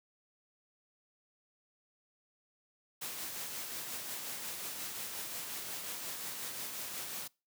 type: noise with tremolo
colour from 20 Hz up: white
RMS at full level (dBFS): -40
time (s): 3.01-7.28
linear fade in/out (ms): 10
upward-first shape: triangle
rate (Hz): 5.6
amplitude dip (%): 35
effects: noise-tail reverb RT60 0.3 s tail -25 dB re dry + high-pass 100 Hz 12 dB/octave